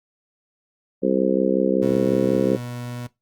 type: harmonic tone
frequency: 65.41 Hz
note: C2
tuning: in tune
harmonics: 3 / 4 / 5 / 6 / 7 / 8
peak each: -24 / -24 / -24 / -24 / -24 / -24 dBFS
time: 1.02-2.57 s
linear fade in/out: 20 ms
type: tone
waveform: 30% pulse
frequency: 121.8 Hz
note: B2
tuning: 24 cents flat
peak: -27 dBFS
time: 1.82-3.07 s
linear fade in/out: 5 ms
effects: noise-tail reverb RT60 0.2 s tail -20 dB re dry + Opus 32 kbps